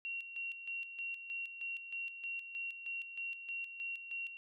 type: tone with tremolo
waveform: sine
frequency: 2744 Hz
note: F7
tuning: 31 cents flat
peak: -38 dBFS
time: 0.05-4.37 s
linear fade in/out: 0 ms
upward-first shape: square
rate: 3.2 Hz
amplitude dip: 60%
effects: none